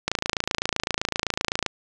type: click train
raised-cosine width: 0.2 ms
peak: -5 dBFS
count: 45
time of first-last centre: 0.08-1.663 s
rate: 27.8 Hz
effects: resampled to 24000 Hz + 7-bit